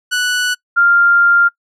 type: tone pair in turn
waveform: sawtooth / sine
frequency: 1480 / 1396 Hz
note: F#6 / F6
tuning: 0 / -1 cents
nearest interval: minor second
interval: 101 cents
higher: first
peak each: -10 / -7 dBFS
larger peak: second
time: 0.11-0.55 / 0.76-1.49 s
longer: second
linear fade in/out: 20 ms
effects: noise-tail reverb RT60 0.1 s tail -24 dB re dry + low-pass 10000 Hz 12 dB/octave